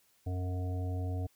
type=harmonic tone; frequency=91.2 Hz; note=F#2; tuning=24 cents flat; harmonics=1 / 3 / 5 / 7 / 8; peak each=-32 / -43 / -47 / -49 / -49 dBFS; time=0.26-1.27 s; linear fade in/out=10 ms; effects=white hiss -69 dBFS RMS until 1.35 s